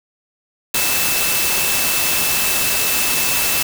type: tone in noise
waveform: sine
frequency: 2637 Hz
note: E7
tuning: in tune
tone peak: -24 dBFS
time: 0.74-3.63 s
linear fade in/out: 5 ms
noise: white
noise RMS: -18 dBFS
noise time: 0.74-3.63 s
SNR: -9 dB
effects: none